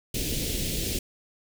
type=band-stop noise; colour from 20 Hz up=pink; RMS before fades=-29 dBFS; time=0.14-0.99 s; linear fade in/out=5 ms; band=460 to 2600 Hz; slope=24 dB/octave; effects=none